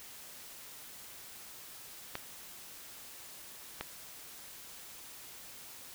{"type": "clicks", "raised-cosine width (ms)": 0.3, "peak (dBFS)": -20, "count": 2, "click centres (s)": [2.154, 3.81], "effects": ["white hiss -50 dBFS RMS until 5.94 s"]}